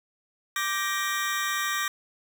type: chord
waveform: sawtooth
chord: G minor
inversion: second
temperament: just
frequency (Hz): 1176 / 1568 / 1881.6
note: D6 / G6 / Bb6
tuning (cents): +2 / 0 / +16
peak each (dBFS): -26 / -29 / -26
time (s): 0.56-1.88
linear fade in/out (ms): 2
effects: none